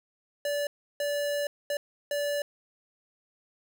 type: tone bursts at uneven times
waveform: square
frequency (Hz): 579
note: D5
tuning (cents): -25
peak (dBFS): -28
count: 4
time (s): 0.45-0.67 / 1-1.47 / 1.7-1.77 / 2.11-2.42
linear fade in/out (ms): 2
effects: none